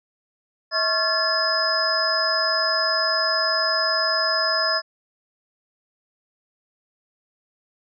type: tone cluster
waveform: sine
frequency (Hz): 642 / 1091 / 1371 / 1726 / 5060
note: E5 / C#6 / F6 / A6 / D#8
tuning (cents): -46 / -28 / -32 / -34 / +28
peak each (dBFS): -26 / -28 / -29 / -25 / -22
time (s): 0.71-4.82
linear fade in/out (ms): 50
effects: none